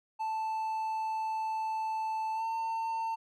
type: tone with pitch glide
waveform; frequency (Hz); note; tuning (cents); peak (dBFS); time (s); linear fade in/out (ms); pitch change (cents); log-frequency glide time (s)
triangle; 880 to 901.6; A5 to A5; 0 to +42; -29; 0.19-3.16; 20; +42; 2.34-2.44
effects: none

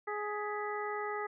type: harmonic tone with a mistuned harmonic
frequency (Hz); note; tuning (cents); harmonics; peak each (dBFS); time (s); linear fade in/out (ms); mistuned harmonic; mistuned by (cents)
417.5; G#4; +9; 1 / 2 / 3 / 4 / 5; -38 / -40 / -40 / -47 / -43; 0.07-1.27; 10; 5; -94
effects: none

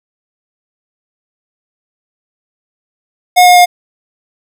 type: tone with pitch steps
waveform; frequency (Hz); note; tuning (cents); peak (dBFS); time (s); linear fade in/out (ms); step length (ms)
square; 722 / 717 / 712.1; F#5 / F5 / F5; -43 / +45 / +33; -3; 3.36-3.66; 20; 100
effects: none

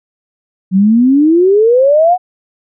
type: exponential sweep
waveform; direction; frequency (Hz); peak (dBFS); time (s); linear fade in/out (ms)
sine; up; 182.4 to 746; -5; 0.71-2.18; 50
effects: none

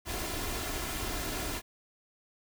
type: noise with comb filter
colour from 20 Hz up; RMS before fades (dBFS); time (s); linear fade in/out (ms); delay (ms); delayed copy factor
pink; -35; 0.05-1.62; 50; 2.9; +0.5
effects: none

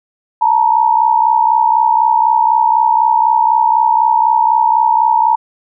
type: tone pair together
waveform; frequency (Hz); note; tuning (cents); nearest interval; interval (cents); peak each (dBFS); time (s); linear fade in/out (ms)
sine; 880 / 944; A5 / A#5; 0 / +22; minor second; 122; -11; 0.41-5.36; 10
effects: none

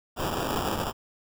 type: noise with sample-and-hold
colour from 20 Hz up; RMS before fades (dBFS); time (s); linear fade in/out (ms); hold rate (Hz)
blue; -29; 0.16-0.93; 50; 2100
effects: none

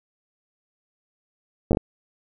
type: slowing click train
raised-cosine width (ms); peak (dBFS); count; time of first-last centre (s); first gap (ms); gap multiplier
2; -7; 5; 1.71-1.771; 9; 1.37
effects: none

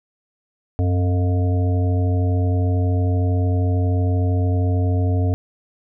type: harmonic tone with a mistuned harmonic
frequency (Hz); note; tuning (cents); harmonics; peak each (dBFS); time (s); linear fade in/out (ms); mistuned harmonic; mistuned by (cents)
89; F2; +33; 1 / 3 / 5 / 7 / 8; -16 / -26 / -30 / -33 / -34; 0.79-5.34; 0; 1; +82
effects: none

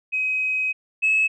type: tone pair in turn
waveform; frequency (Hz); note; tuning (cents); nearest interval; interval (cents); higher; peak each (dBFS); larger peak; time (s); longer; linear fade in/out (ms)
sine; 2530 / 2585; D#7 / E7; +28 / -34; unison; 38; second; -20 / -15; second; 0.12-0.73 / 1.02-1.28; first; 20
effects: tanh soft clip ceiling -12 dBFS

